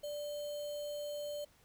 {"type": "tone with sample-and-hold", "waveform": "sine", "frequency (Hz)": 587.3, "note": "D5", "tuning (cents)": 0, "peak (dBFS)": -38, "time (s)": [0.03, 1.45], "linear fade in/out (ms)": 10, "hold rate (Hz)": 3675, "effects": ["pink hiss -67 dBFS RMS until 1.64 s"]}